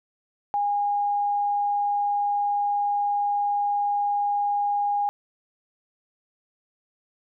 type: tone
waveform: sine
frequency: 817 Hz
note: G#5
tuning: 29 cents flat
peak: -21 dBFS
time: 0.54-5.09 s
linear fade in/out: 0 ms
effects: none